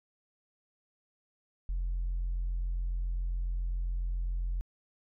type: tone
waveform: sine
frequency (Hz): 43.65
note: F1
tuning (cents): 0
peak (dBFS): -28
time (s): 1.69-4.61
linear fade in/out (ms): 0
effects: tanh soft clip ceiling -27 dBFS